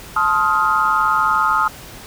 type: chord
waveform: sine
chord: F dominant seventh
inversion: first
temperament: just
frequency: 873.1 / 1047.7 / 1257.2 / 1396.9 Hz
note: A5 / C6 / Eb6 / F6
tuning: -14 / +2 / +18 / 0 cents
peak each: -21 / -22 / -16 / -20 dBFS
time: 0.16-1.68 s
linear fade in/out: 5 ms
effects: pink hiss -37 dBFS RMS until 2.06 s